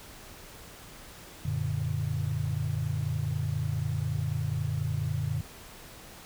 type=chord; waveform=sine; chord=Gb augmented; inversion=none; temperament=equal; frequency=92.5 / 116.54 / 146.83 Hz; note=Gb2 / Bb2 / D3; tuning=0 / 0 / 0 cents; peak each=-33 / -32 / -31 dBFS; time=1.45-5.41 s; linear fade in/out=5 ms; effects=pink hiss -48 dBFS RMS until 6.25 s